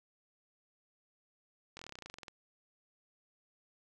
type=slowing click train; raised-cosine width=0.2 ms; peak=-29 dBFS; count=16; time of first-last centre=1.77-2.282 s; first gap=22 ms; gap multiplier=1.06; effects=none